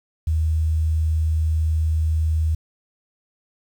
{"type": "tone", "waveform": "sine", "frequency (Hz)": 79.2, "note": "D#2", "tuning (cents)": 31, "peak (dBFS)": -17, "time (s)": [0.27, 2.55], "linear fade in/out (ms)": 5, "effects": ["8-bit"]}